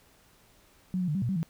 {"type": "tone with pitch steps", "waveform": "sine", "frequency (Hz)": [184.2, 180.4, 149.5, 193.3, 119.6, 191.9, 163], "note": ["F#3", "F#3", "D3", "G3", "A#2", "G3", "E3"], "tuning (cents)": [-7, -44, 31, -24, 45, -37, -19], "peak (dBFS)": -26, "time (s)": [0.94, 1.43], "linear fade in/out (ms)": 0, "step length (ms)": 70, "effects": ["pink hiss -61 dBFS RMS until 1.49 s"]}